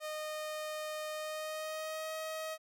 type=tone with pitch glide; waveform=sawtooth; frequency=615 to 632.3 Hz; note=D#5 to D#5; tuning=-20 to +28 cents; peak=-34 dBFS; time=0-2.58 s; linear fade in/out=50 ms; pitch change=+48 cents; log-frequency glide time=1.11-2.13 s; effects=none